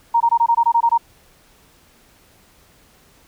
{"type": "tone bursts", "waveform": "sine", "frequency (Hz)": 932.3, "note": "A#5", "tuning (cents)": 0, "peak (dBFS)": -11, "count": 10, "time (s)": [0.14, 0.979], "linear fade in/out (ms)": 10, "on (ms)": 65, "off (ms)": 21, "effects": ["pink hiss -53 dBFS RMS until 3.27 s"]}